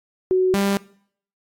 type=tone pair in turn; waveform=sine / sawtooth; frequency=371.6 / 198.62 Hz; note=F#4 / G3; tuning=+7 / +23 cents; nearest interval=major seventh; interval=1084 cents; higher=first; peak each=-14 dBFS; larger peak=neither; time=0.31-0.54 / 0.54-0.77 s; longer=neither; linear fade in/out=0 ms; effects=noise-tail reverb RT60 0.6 s tail -22 dB re dry + AAC 64 kbps